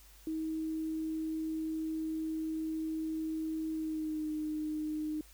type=tone with pitch glide; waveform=sine; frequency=317.3 to 307 Hz; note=D#4 to D#4; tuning=+34 to -23 cents; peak=-33 dBFS; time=0.27-5.21 s; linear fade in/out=2 ms; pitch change=-57 cents; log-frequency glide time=3.73-4.3 s; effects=added 50 Hz sine -57 dBFS peak until 5.33 s + white hiss -60 dBFS RMS until 5.33 s